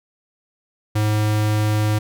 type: tone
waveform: square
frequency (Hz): 106.5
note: G#2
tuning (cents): +44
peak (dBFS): -17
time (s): 0.95-1.99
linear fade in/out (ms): 10
effects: none